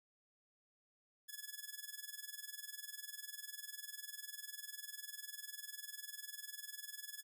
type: tone with tremolo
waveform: 5% pulse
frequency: 1704 Hz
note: G#6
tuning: 44 cents sharp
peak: -33 dBFS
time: 1.28-7.23 s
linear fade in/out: 20 ms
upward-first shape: sine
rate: 20 Hz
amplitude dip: 85%
effects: none